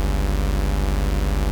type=tone pair together; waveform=45% pulse; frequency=49 / 69.3 Hz; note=G1 / C#2; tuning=0 / 0 cents; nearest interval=tritone; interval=600 cents; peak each=-19 / -24 dBFS; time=0-1.51 s; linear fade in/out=0 ms; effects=none